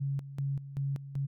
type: tone with tremolo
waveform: sine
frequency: 138.59 Hz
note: C#3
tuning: in tune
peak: -29 dBFS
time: 0-1.27 s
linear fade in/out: 20 ms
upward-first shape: square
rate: 2.6 Hz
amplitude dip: 75%
effects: none